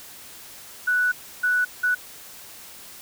sine tone bursts at uneven times, 1480 Hz, F#6, in tune, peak -18 dBFS, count 3, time 0.87-1.12 / 1.43-1.65 / 1.83-1.95 s, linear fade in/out 10 ms, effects white hiss -43 dBFS RMS until 3.01 s

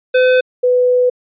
square / sine tone pair in turn, 508 / 497.5 Hz, B4 / B4, +49 / +13 cents, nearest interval unison, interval 36 cents, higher first, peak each -9 dBFS, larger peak neither, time 0.14-0.41 / 0.63-1.1 s, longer second, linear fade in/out 10 ms, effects resampled to 8000 Hz

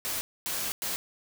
white noise bursts at uneven times, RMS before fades -32 dBFS, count 3, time 0.05-0.21 / 0.46-0.72 / 0.82-0.96 s, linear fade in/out 0 ms, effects none

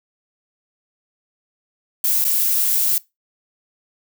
violet noise with dropouts, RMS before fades -18 dBFS, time 2.04-2.98 s, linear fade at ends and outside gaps 2 ms, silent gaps 2.243-2.249 s, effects noise-tail reverb RT60 0.2 s tail -21 dB re dry

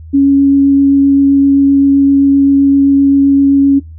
sine tone with vibrato, 277.4 Hz, C#4, 1 cent sharp, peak -4 dBFS, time 0.13-3.8 s, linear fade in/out 20 ms, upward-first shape triangle, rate 7.7 Hz, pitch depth 9 cents each way, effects noise-tail reverb RT60 0.2 s tail -18 dB re dry + added 80 Hz sine -28 dBFS peak until 3.98 s

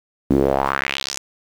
sawtooth tone with band-pass filter sweep, 68.1 Hz, C#2, 30 cents flat, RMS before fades -20 dBFS, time 0.3-1.18 s, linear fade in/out 5 ms, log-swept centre 260 to 7000 Hz, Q 3, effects 7-bit

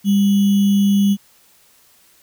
sine tone with sample-and-hold, 200 Hz, G3, 35 cents sharp, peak -11 dBFS, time 0.04-1.17 s, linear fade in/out 50 ms, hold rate 3150 Hz, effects white hiss -53 dBFS RMS until 2.22 s

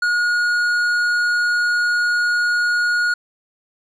sine tone with tanh clipping, 1442 Hz, F#6, 45 cents flat, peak -17 dBFS, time 0.02-3.14 s, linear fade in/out 5 ms, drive 9 dB, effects none

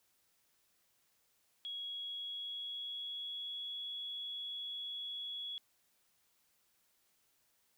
sine tone with pitch glide, 3322 to 3363 Hz, G#7 to G#7, 0 to +21 cents, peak -40 dBFS, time 1.65-5.58 s, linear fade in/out 0 ms, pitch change +21 cents, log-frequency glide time 1.79-3.8 s, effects white hiss -75 dBFS RMS until 7.77 s

